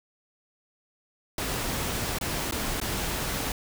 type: noise with dropouts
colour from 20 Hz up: pink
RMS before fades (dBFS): -30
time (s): 1.38-3.52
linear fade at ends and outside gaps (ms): 2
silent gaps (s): 2.186-2.211 / 2.511-2.522 / 2.801-2.814
effects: none